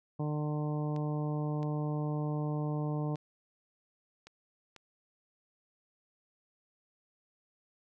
harmonic tone, 150 Hz, D3, 37 cents sharp, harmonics 1 / 2 / 3 / 4 / 5 / 6 / 7, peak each -32 / -38 / -42 / -44 / -46 / -48 / -49 dBFS, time 0.19-3.16 s, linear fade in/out 10 ms
clicks, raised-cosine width 0.2 ms, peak -33 dBFS, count 5, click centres 0.963 / 1.63 / 3.157 / 4.27 / 4.763 s
effects none

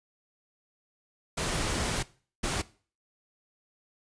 pink noise bursts at uneven times, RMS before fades -30 dBFS, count 2, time 1.37-2.03 / 2.43-2.62 s, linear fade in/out 10 ms, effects noise-tail reverb RT60 0.4 s tail -19 dB re dry + resampled to 22050 Hz

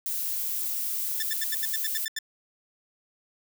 violet noise, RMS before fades -30 dBFS, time 0.06-2.05 s, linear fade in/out 0 ms
15% pulse tone bursts, 1771 Hz, A6, 11 cents sharp, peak -22 dBFS, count 10, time 1.2-2.188 s, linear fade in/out 2 ms, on 25 ms, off 82 ms
effects none

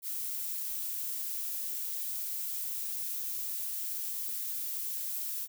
violet noise, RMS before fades -36 dBFS, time 0.02-5.48 s, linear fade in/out 50 ms, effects none

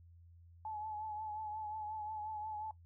sine tone with vibrato, 857 Hz, A5, 46 cents flat, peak -40 dBFS, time 0.65-2.71 s, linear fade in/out 2 ms, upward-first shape triangle, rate 5.6 Hz, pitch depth 47 cents each way, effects noise-tail reverb RT60 0.1 s tail -17 dB re dry + added 85 Hz sine -57 dBFS peak until 2.85 s

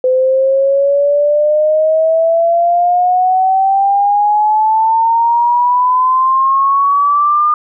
sine exponential sweep, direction up, 509 to 1214 Hz, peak -8 dBFS, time 0.04-7.54 s, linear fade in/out 2 ms, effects none

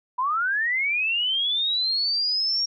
sine linear sweep, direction up, 970 to 5610 Hz, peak -21 dBFS, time 0.18-2.66 s, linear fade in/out 10 ms, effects none

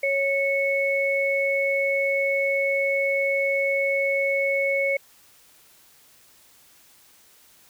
sine tone pair together, 552 / 2206 Hz, C#5 / C#7, -7 / -9 cents, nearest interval 2 octaves, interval 2398 cents, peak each -23 dBFS, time 0.03-4.97 s, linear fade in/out 5 ms, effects white hiss -55 dBFS RMS until 7.69 s

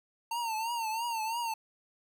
square tone with vibrato, 910 Hz, A#5, 42 cents flat, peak -32 dBFS, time 0.31-1.54 s, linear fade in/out 5 ms, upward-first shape triangle, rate 3 Hz, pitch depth 99 cents each way, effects none

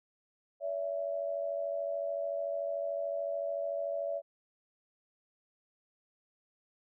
sine tone pair together, 570.4 / 664 Hz, C#5 / E5, +49 / +12 cents, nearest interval minor third, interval 263 cents, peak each -34 / -36 dBFS, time 0.6-4.22 s, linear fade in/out 50 ms, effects none

